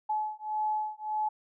sine beating tone pair, 855 / 856.7 Hz, A5 / A5, -50 / -46 cents, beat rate 1.7 Hz, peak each -32 / -32 dBFS, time 0.09-1.29 s, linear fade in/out 10 ms, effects none

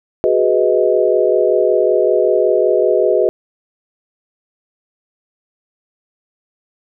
sine chord, G# minor seventh, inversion third, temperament equal with one note detuned, 370 / 415.3 / 493.9 / 630.6 Hz, F#4 / G#4 / B4 / D#5, 0 / 0 / 0 / +23 cents, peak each -16 dBFS, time 0.24-3.29 s, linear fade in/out 0 ms, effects none

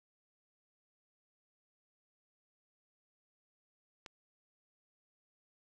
click, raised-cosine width 0.2 ms, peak -29 dBFS, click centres 4.062 s, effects none

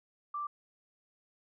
sine tone, 1174.7 Hz, D6, in tune, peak -34 dBFS, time 0.34-0.47 s, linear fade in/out 5 ms, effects none

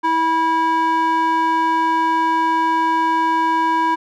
square tone with band-pass filter, 325.5 Hz, E4, 22 cents flat, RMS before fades -17 dBFS, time 0.03-3.96 s, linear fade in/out 20 ms, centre 1100 Hz, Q 3.1, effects none

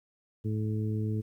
harmonic tone, 107.9 Hz, A2, 33 cents flat, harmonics 1 / 2 / 3 / 4, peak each -29 / -35 / -39 / -41 dBFS, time 0.44-1.22 s, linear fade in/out 20 ms, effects 11-bit

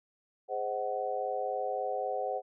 sine chord, Ab dominant seventh, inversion none, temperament just, 415.3 / 519.1 / 623 / 747.5 Hz, Ab4 / C5 / Eb5 / Gb5, 0 / -14 / +2 / +17 cents, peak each -39 / -35 / -39 / -34 dBFS, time 0.48-2.42 s, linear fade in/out 50 ms, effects none

